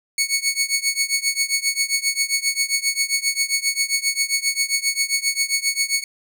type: tone with tremolo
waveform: 15% pulse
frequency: 2217 Hz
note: C#7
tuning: in tune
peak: -9 dBFS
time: 0.18-6.04 s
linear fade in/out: 2 ms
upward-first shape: triangle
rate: 7.5 Hz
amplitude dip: 95%
effects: none